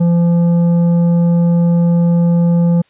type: tone with tanh clipping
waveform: sine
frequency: 171.2 Hz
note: F3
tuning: 34 cents flat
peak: -10 dBFS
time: 0-2.82 s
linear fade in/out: 10 ms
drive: 8 dB
effects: white hiss -55 dBFS RMS until 2.89 s + resampled to 8000 Hz